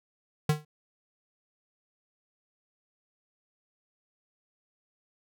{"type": "tone with exponential decay", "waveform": "square", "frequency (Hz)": 151.5, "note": "D#3", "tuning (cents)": -46, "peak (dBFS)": -19, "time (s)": [0.49, 0.65], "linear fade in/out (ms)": 5, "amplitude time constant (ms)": 33, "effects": []}